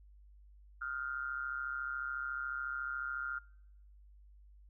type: tone with amplitude modulation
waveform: sine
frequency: 1400 Hz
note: F6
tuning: 4 cents sharp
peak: -33 dBFS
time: 0.81-3.39 s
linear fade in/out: 10 ms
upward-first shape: sine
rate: 134 Hz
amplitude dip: 85%
effects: noise-tail reverb RT60 0.8 s tail -24 dB re dry + added 50 Hz sine -56 dBFS peak until 4.69 s